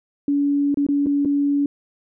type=tone with dropouts; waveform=sine; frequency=284.8 Hz; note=C#4; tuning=47 cents sharp; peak=-16 dBFS; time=0.28-1.66 s; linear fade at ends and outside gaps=2 ms; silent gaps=0.744-0.772 / 0.866-0.887 / 1.061-1.067 / 1.25-1.256 s; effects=none